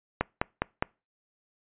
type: click train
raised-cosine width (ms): 0.5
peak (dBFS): -9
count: 4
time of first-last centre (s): 0.21-0.825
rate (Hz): 4.88
effects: noise-tail reverb RT60 0.3 s tail -26 dB re dry + resampled to 8000 Hz